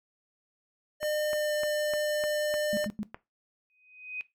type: tone with pitch glide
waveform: square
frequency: 605 to 600.8 Hz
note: D#5 to D5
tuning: -49 to +39 cents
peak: -28 dBFS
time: 1-2.88 s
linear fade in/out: 50 ms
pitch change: -12 cents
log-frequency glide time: 1.26-1.53 s
type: click train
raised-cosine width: 0.5 ms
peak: -23 dBFS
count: 8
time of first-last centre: 1.03-3.145 s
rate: 3.31 Hz
type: tone bursts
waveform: sine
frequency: 211.3 Hz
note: G#3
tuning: 30 cents sharp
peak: -30 dBFS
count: 3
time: 2.73-3.031 s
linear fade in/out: 0 ms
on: 41 ms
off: 89 ms
type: tone with exponential growth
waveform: sine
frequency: 2505 Hz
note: D#7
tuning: 11 cents sharp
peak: -31 dBFS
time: 3.7-4.21 s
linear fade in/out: 0 ms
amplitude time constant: 110 ms
effects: noise-tail reverb RT60 0.2 s tail -17 dB re dry